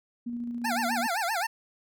sine tone with tremolo, 238.5 Hz, A#3, 40 cents sharp, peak -30 dBFS, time 0.26-1.07 s, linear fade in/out 10 ms, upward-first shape square, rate 14 Hz, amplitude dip 25%
25% pulse tone with vibrato, 784 Hz, G5, in tune, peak -23 dBFS, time 0.64-1.47 s, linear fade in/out 10 ms, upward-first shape sine, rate 7.7 Hz, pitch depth 260 cents each way
effects none

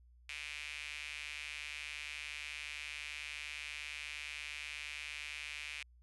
sawtooth tone with high-pass filter, 148.6 Hz, D3, 21 cents sharp, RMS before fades -45 dBFS, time 0.29-5.83 s, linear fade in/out 0 ms, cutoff 2400 Hz, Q 4.6, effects added 60 Hz sine -60 dBFS peak until 6.02 s + resampled to 24000 Hz

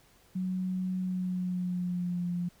sine tone with pitch glide, 185 to 175.53 Hz, F#3 to F3, 0 to +9 cents, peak -29 dBFS, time 0.35-2.49 s, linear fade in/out 10 ms, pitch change -91 cents, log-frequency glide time 0.98-2.29 s, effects pink hiss -62 dBFS RMS until 2.6 s

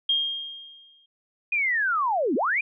sine tone with exponential decay, 3224 Hz, G7, 48 cents sharp, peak -18 dBFS, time 0.09-1.06 s, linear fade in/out 5 ms, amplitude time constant 210 ms
sine linear two-way sweep, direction down then up, 2489 to 222.4 to 2489 Hz, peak -21 dBFS, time 1.52-2.61 s, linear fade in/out 5 ms, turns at 2.35 s
effects none

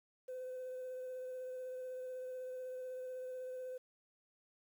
sine tone with vibrato, 510 Hz, C5, 44 cents flat, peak -40 dBFS, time 0.28-3.78 s, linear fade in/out 10 ms, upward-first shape sine, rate 16 Hz, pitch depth 15 cents each way, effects tanh soft clip ceiling -40 dBFS + 11-bit

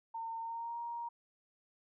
sine tone with pitch glide, 910 to 939.9 Hz, A#5 to A#5, -42 to +14 cents, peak -38 dBFS, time 0.14-1.09 s, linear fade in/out 10 ms, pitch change +56 cents, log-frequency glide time 0.4-0.78 s, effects none

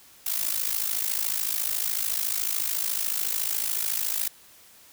blue noise with amplitude modulation, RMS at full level -24 dBFS, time 0.26-4.28 s, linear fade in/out 5 ms, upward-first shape sine, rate 53.9 Hz, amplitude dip 80%, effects white hiss -53 dBFS RMS until 4.92 s

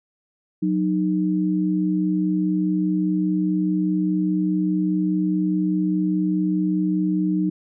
sine tone pair together, 183.52 / 308.4 Hz, F#3 / D#4, -14 / -15 cents, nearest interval major sixth, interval 899 cents, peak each -21 dBFS, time 0.62-7.5 s, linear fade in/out 10 ms, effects none

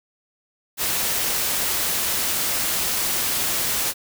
white noise, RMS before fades -23 dBFS, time 0.77-3.94 s, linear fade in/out 50 ms, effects none

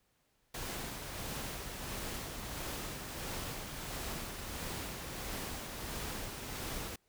pink noise with tremolo, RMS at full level -40 dBFS, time 0.54-6.96 s, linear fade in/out 5 ms, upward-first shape sine, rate 1.5 Hz, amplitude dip 35%, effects pink hiss -75 dBFS RMS until 7.08 s

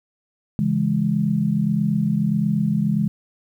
sine chord, C# minor, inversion none, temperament just, 138.59 / 166.31 / 207.9 Hz, C#3 / E3 / G#3, 0 / +16 / +2 cents, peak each -24 / -22 / -20 dBFS, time 0.59-3.08 s, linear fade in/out 0 ms, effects 9-bit

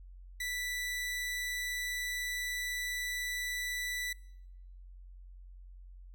sawtooth tone, 1974 Hz, B6, 1 cent flat, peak -31 dBFS, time 0.4-4.13 s, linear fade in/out 5 ms, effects noise-tail reverb RT60 0.9 s tail -26 dB re dry + added 45 Hz sine -48 dBFS peak until 6.14 s

